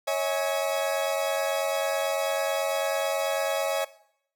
40% pulse chord, C# minor, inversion none, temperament equal with one note detuned, 554.4 / 643.5 / 830.6 Hz, C#5 / E5 / G#5, 0 / -42 / 0 cents, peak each -27 / -28 / -32 dBFS, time 0.07-3.85 s, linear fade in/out 10 ms, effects noise-tail reverb RT60 0.7 s tail -18 dB re dry

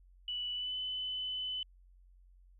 sine tone with pitch glide, 2960 to 3015 Hz, F#7 to F#7, 0 to +32 cents, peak -35 dBFS, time 0.28-1.63 s, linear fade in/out 2 ms, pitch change +32 cents, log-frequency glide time 0.53-0.75 s, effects added 45 Hz sine -58 dBFS peak until 2.59 s

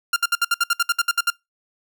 sawtooth tone bursts, 1394 Hz, F6, 4 cents flat, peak -12 dBFS, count 13, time 0.13-1.303 s, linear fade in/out 5 ms, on 33 ms, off 62 ms, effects noise-tail reverb RT60 0.2 s tail -25 dB re dry

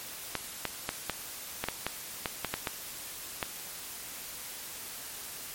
clicks, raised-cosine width 0.3 ms, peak -13 dBFS, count 12, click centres 0.353 / 0.653 / 0.891 / 1.097 / 1.64 / 1.686 / 1.866 / 2.258 / 2.447 / 2.54 / 2.672 / 3.428 s, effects white hiss -42 dBFS RMS until 5.54 s + MP3 64 kbps

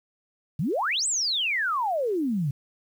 sine exponential two-way sweep, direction up then down, 130.81 to 8290 to 130.81 Hz, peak -23 dBFS, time 0.59-2.51 s, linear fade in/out 5 ms, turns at 1.07 s, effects 9-bit

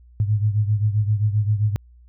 sine beating tone pair, 104 / 111.6 Hz, G#2 / A2, +3 / +25 cents, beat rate 7.6 Hz, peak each -18 / -23 dBFS, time 0.2-1.76 s, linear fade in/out 0 ms, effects added 60 Hz sine -46 dBFS peak until 2.08 s

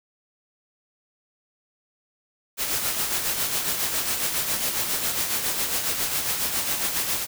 white noise with tremolo, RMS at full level -24 dBFS, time 2.57-7.27 s, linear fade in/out 50 ms, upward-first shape sine, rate 7.3 Hz, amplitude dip 45%, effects none

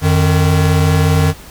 square tone pair together, 89.11 / 154.2 Hz, F2 / D#3, +35 / -15 cents, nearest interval major sixth, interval 950 cents, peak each -13 dBFS, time 0.01-1.34 s, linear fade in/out 50 ms, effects added 50 Hz sine -40 dBFS peak until 1.5 s + pink hiss -37 dBFS RMS until 1.5 s

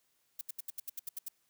violet noise bursts, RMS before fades -39 dBFS, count 10, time 0.39-1.285 s, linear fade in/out 5 ms, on 22 ms, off 75 ms, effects white hiss -75 dBFS RMS until 1.49 s

